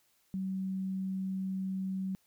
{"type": "tone", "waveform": "sine", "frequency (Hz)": 190, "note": "F#3", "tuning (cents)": 46, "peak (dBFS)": -32, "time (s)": [0.34, 2.15], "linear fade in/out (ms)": 0, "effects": ["white hiss -71 dBFS RMS until 2.26 s"]}